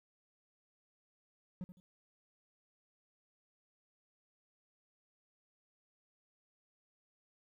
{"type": "tone with echo", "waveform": "triangle", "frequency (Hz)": 182, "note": "F#3", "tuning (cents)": -28, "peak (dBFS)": -37, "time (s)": [1.61, 1.64], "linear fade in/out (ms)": 0, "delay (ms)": 80, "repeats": 2, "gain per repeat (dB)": -11, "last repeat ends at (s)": 1.8, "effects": ["13-bit"]}